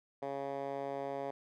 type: tone with band-pass filter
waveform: 10% pulse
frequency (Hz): 138.59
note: C#3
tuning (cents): 0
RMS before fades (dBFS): -39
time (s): 0.22-1.31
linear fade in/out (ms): 5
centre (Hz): 610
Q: 1.4
effects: none